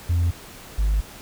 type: tone pair in turn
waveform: sine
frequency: 86 / 51.14 Hz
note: F2 / G#1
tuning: -26 / -26 cents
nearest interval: major sixth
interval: 900 cents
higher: first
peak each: -15 dBFS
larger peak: neither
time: 0.09-0.31 / 0.78-1.01 s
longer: second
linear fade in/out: 10 ms
effects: tanh soft clip ceiling -16 dBFS + pink hiss -42 dBFS RMS until 1.21 s